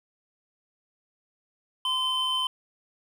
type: tone pair together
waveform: triangle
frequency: 1028 / 3077 Hz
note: C6 / G7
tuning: -31 / -33 cents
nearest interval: octave + perfect fifth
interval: 1898 cents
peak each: -28 / -24 dBFS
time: 1.85-2.47 s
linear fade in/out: 2 ms
effects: none